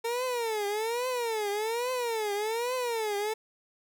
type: tone with vibrato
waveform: 30% pulse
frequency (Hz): 454.9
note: A#4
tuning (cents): -42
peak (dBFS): -26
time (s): 0.04-3.34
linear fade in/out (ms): 10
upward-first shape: triangle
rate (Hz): 1.2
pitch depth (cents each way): 220
effects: none